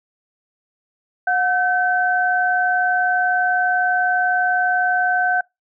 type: tone pair together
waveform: sine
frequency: 726 / 1534 Hz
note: F#5 / G6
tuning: -33 / -38 cents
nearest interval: octave + minor second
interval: 1295 cents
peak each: -18 dBFS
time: 1.27-5.41 s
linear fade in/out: 5 ms
effects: noise-tail reverb RT60 0.2 s tail -26 dB re dry